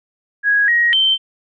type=tone with pitch steps; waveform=sine; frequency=1657 / 1889 / 3109 Hz; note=G#6 / A#6 / G7; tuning=-4 / +22 / -15 cents; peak=-11 dBFS; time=0.43-1.18 s; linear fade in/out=50 ms; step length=250 ms; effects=none